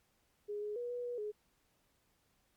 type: tone with pitch steps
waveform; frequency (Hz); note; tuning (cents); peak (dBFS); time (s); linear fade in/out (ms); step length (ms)
sine; 414.4 / 418.7 / 482.9 / 487.7 / 484.9 / 420.9; G#4 / G#4 / B4 / B4 / B4 / G#4; -4 / +14 / -39 / -22 / -32 / +23; -37; 0.48-1.32; 20; 140
effects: pink hiss -75 dBFS RMS until 2.56 s + MP3 96 kbps